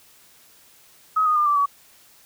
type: tone with pitch steps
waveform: sine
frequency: 1271 / 1235.5 / 1201.1 / 1167.5 / 1135 Hz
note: D#6 / D#6 / D6 / D6 / C#6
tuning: +36 / -13 / +39 / -11 / +41 cents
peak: -16 dBFS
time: 1.16-1.66 s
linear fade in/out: 10 ms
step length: 100 ms
effects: white hiss -53 dBFS RMS until 2.25 s

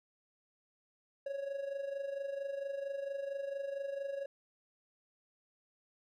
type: tone with amplitude modulation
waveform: triangle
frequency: 554.4 Hz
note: C#5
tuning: in tune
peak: -32 dBFS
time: 1.26-4.26 s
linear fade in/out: 5 ms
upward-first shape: sine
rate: 24.4 Hz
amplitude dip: 65%
effects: none

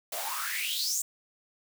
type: noise with high-pass filter sweep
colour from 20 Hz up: white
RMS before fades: -32 dBFS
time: 0.12-1.02 s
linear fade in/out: 5 ms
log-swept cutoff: 550 to 7700 Hz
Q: 7.4
effects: none

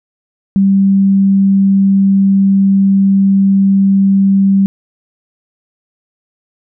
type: tone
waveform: sine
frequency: 195.4 Hz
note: G3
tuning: 5 cents flat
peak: -6 dBFS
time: 0.56-4.66 s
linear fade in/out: 0 ms
effects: none

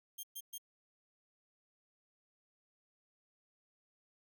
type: tone bursts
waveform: 5% pulse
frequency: 3200 Hz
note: G7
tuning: 35 cents sharp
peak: -34 dBFS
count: 3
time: 0.18-0.582 s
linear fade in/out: 10 ms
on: 54 ms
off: 120 ms
effects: none

